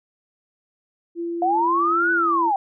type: tone with pitch glide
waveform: sine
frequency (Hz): 340.1 to 335.2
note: F4 to E4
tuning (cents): -46 to +29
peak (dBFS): -24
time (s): 1.15-2.52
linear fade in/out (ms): 50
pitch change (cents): -25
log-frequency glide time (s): 2.01-2.38
type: linear two-way sweep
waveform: sine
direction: up then down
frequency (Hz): 698.5 to 1506 to 762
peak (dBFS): -17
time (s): 1.42-2.56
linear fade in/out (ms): 2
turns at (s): 2.12
effects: none